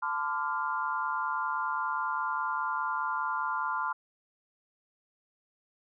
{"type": "chord", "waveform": "sine", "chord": "D minor seventh", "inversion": "second", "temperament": "equal with one note detuned", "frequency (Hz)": [880, 1025, 1174.7, 1396.9], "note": ["A5", "C6", "D6", "F6"], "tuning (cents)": [0, -36, 0, 0], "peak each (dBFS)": [-36, -32, -37, -34], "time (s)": [0.02, 3.93], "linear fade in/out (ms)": 10, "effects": []}